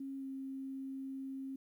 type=tone with pitch glide; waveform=sine; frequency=271.6 to 268.2 Hz; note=C#4 to C4; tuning=-35 to +43 cents; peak=-40 dBFS; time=0-1.56 s; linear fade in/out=5 ms; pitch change=-22 cents; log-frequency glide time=0.17-0.26 s; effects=12-bit